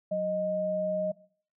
sine tone pair together, 184.6 / 620.9 Hz, F#3 / D#5, -4 / -4 cents, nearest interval octave + major sixth, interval 2100 cents, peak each -35 / -27 dBFS, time 0.11-1.12 s, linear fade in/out 10 ms, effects noise-tail reverb RT60 0.5 s tail -20 dB re dry

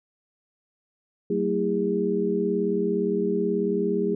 sine tone cluster, 187.4 / 225.3 / 327 / 406 Hz, F#3 / A3 / E4 / G#4, +22 / +41 / -14 / -39 cents, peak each -28 / -29 / -30 / -24 dBFS, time 1.3-4.15 s, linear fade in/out 5 ms, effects none

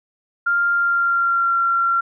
sine tone with pitch glide, 1396.9 to 1370.5 Hz, F6 to F6, 0 to -33 cents, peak -15 dBFS, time 0.46-2.01 s, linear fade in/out 10 ms, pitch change -33 cents, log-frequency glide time 0.72-1.56 s, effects none

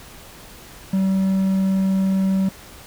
triangle tone, 191.6 Hz, G3, 39 cents flat, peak -14 dBFS, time 0.93-2.49 s, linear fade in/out 5 ms, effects pink hiss -42 dBFS RMS until 2.86 s

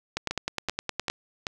two click trains, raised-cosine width 0.2 ms, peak -10 / -12 dBFS, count 10 / 4, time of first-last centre 0.17-1.1 / 0.31-1.468 s, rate 9.68 / 2.59 Hz, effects none

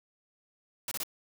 white noise bursts, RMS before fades -35 dBFS, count 3, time 0.88-1.034 s, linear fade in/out 2 ms, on 34 ms, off 26 ms, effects none

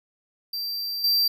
square tone with level steps, 4699 Hz, D8, in tune, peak -28 / -19 dBFS, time 0.53-1.28 s, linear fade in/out 5 ms, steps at 1.04 s, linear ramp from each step 2 ms, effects none

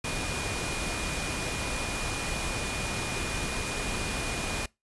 sine tone in noise, 2442 Hz, D#7, 33 cents flat, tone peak -37 dBFS, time 0.04-4.66 s, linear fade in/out 5 ms, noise pink, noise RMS -32 dBFS, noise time 0.04-4.66 s, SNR -8 dB, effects noise-tail reverb RT60 0.2 s tail -23 dB re dry + resampled to 24000 Hz

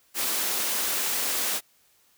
white high-pass noise, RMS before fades -27 dBFS, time 0.14-1.61 s, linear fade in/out 50 ms, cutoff 230 Hz, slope 12 dB/octave, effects white hiss -63 dBFS RMS until 2.17 s

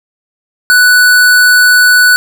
square tone, 1484 Hz, F#6, 5 cents sharp, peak -4 dBFS, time 0.7-2.16 s, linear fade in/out 0 ms, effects none

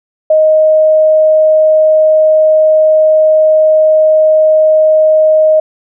sine tone, 624 Hz, D#5, 5 cents sharp, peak -4 dBFS, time 0.3-5.6 s, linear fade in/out 5 ms, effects none

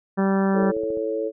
harmonic tone, 194.3 Hz, G3, 15 cents flat, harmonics 1 / 2 / 3 / 4 / 5 / 6 / 7 / 8 / 9, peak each -19 / -25 / -29 / -31 / -33 / -35 / -36 / -37 / -38 dBFS, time 0.17-0.72 s, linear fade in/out 20 ms
sine chord, A major, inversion second, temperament equal, 329.6 / 440 / 554.4 Hz, E4 / A4 / C#5, 0 / 0 / 0 cents, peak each -30 / -25 / -28 dBFS, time 0.53-1.32 s, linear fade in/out 50 ms
click train, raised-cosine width 2 ms, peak -27 dBFS, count 6, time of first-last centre 0.63-0.972 s, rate 14.6 Hz
effects none

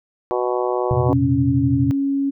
harmonic tone, 123.47 Hz, B2, in tune, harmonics 3 / 4 / 5 / 6 / 7 / 8 / 9, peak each -22 / -24 / -26 / -28 / -29 / -30 / -31 dBFS, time 0.31-1.13 s, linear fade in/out 0 ms
sine chord, F suspended fourth, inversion none, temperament equal with one note detuned, 87.31 / 118.72 / 130.81 Hz, F2 / Bb2 / C3, 0 / +32 / 0 cents, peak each -25 / -21 / -20 dBFS, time 0.91-1.91 s, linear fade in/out 0 ms
sine tone, 276.7 Hz, C#4, 3 cents flat, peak -17 dBFS, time 1.08-2.31 s, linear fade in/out 20 ms
effects none

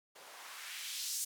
blue noise with band-pass filter sweep, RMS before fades -43 dBFS, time 0.15-1.25 s, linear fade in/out 10 ms, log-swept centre 480 to 7500 Hz, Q 1.3, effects none

